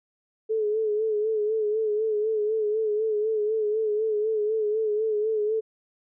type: tone with vibrato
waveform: sine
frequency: 430.2 Hz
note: A4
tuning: 39 cents flat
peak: -22 dBFS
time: 0.49-5.61 s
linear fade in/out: 20 ms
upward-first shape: sine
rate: 4 Hz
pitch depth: 55 cents each way
effects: none